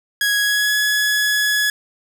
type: tone with pitch glide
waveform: sawtooth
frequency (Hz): 1661.2 to 1691.2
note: G#6 to G#6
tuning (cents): 0 to +31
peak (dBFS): -12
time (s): 0.21-1.7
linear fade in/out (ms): 2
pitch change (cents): +31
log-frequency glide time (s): 0.39-0.76
effects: none